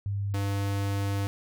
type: tone pair in turn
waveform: sine / square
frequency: 100.2 / 99.67 Hz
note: G2 / G2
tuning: +38 / +29 cents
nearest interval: unison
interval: 9 cents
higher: first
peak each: -27 dBFS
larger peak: neither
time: 0.06-0.34 / 0.34-1.27 s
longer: second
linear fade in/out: 0 ms
effects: none